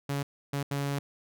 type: tone bursts at uneven times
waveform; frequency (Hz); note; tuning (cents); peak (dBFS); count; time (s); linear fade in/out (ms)
sawtooth; 141; C#3; +30; -25; 3; 0.09-0.23 / 0.53-0.63 / 0.71-0.99; 5
effects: none